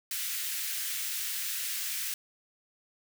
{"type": "high-pass noise", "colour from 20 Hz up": "white", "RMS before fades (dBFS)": -34, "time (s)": [0.11, 2.14], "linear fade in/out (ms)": 2, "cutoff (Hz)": 1600, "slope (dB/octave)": 24, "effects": []}